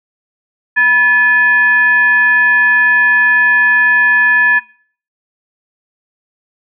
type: tone with frequency modulation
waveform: sine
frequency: 1724 Hz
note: A6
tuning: 36 cents flat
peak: -6 dBFS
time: 0.76-4.6 s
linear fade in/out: 20 ms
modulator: 750 Hz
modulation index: 0.39
effects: noise-tail reverb RT60 0.5 s tail -21 dB re dry